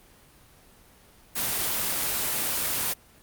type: noise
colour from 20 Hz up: white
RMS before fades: -27 dBFS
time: 1.35-2.94 s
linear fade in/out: 20 ms
effects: pink hiss -55 dBFS RMS until 3.22 s + Opus 24 kbps